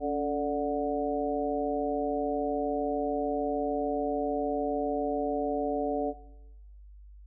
harmonic tone with a mistuned harmonic, 146.83 Hz, D3, in tune, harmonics 2 / 3 / 4 / 5, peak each -32 / -32 / -32 / -32 dBFS, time 0-6.14 s, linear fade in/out 50 ms, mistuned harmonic 2, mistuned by -80 cents, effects noise-tail reverb RT60 0.9 s tail -17 dB re dry + added 50 Hz sine -47 dBFS peak until 7.26 s

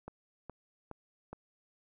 click train, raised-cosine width 1 ms, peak -29 dBFS, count 4, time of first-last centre 0.08-1.33 s, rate 2.4 Hz, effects none

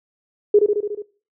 sine tone with echo, 415.3 Hz, G#4, in tune, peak -8 dBFS, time 0.54-0.59 s, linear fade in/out 5 ms, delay 72 ms, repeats 6, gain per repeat -3 dB, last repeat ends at 1.022 s, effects noise-tail reverb RT60 0.4 s tail -21 dB re dry

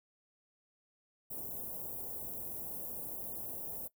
white band-stop noise, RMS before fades -42 dBFS, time 1.3-3.88 s, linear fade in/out 10 ms, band 710 to 12000 Hz, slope 24 dB/octave, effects noise-tail reverb RT60 0.1 s tail -18 dB re dry

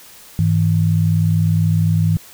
sine tone pair together, 102.05 / 162 Hz, G#2 / E3, -30 / -30 cents, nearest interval minor sixth, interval 800 cents, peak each -15 dBFS, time 0.39-2.17 s, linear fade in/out 0 ms, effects white hiss -42 dBFS RMS until 2.33 s

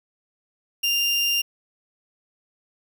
30% pulse tone, 2794 Hz, F7, in tune, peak -17 dBFS, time 0.83-1.42 s, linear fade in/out 10 ms, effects 8-bit

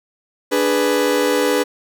40% pulse chord, G# diminished, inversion second, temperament equal, 293.7 / 415.3 / 493.9 Hz, D4 / G#4 / B4, 0 / 0 / 0 cents, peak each -20 / -19 / -17 dBFS, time 0.51-1.64 s, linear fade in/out 20 ms, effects none

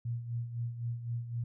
sine tone with tremolo, 118.2 Hz, A#2, 24 cents sharp, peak -31 dBFS, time 0.05-1.44 s, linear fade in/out 5 ms, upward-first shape sine, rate 3.9 Hz, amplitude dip 65%, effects none

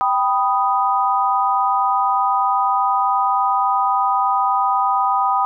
sine chord, G augmented, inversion none, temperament equal, 784 / 987.8 / 1244.5 Hz, G5 / B5 / D#6, 0 / 0 / 0 cents, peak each -19 dBFS, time 0.01-5.45 s, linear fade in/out 0 ms, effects none

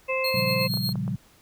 harmonic tone, 523.3 Hz, C5, in tune, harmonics 1 / 2 / 4 / 5, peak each -26 / -32 / -34 / -28 dBFS, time 0.08-0.68 s, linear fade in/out 20 ms
45% pulse tone with tremolo, 4248 Hz, C8, 25 cents sharp, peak -25 dBFS, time 0.24-0.93 s, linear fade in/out 5 ms, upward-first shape sine, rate 8.4 Hz, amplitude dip 55%
sine chord, G half-diminished seventh, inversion first, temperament equal, 116.54 / 138.59 / 174.61 / 196 Hz, Bb2 / Db3 / F3 / G3, 0 / 0 / 0 / 0 cents, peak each -31 dBFS, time 0.34-1.16 s, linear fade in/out 5 ms
clicks, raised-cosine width 1 ms, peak -25 dBFS, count 5, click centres 0.739 / 0.773 / 0.891 / 0.956 / 1.079 s
effects pink hiss -57 dBFS RMS until 1.41 s

